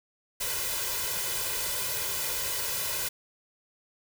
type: noise with comb filter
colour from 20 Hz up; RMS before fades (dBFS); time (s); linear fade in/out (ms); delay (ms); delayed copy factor
white; -31; 0.4-3.09; 10; 2; +0.85
effects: none